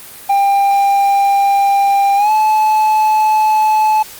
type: tone with pitch glide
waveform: triangle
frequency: 796 to 863 Hz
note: G5 to A5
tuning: +26 to -34 cents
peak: -7 dBFS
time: 0.29-4.03 s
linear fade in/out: 10 ms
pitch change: +140 cents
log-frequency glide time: 2.16-2.31 s
effects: white hiss -34 dBFS RMS until 4.19 s + Opus 32 kbps